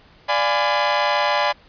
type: chord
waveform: sawtooth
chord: D diminished seventh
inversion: none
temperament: equal with one note detuned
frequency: 587.3 / 698.5 / 830.6 / 1007.4 Hz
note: D5 / F5 / Ab5 / Cb6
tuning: 0 / 0 / 0 / +34 cents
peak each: -18 / -23 / -18 / -18 dBFS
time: 0.28-1.53 s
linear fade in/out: 20 ms
effects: pink hiss -51 dBFS RMS until 1.68 s + resampled to 11025 Hz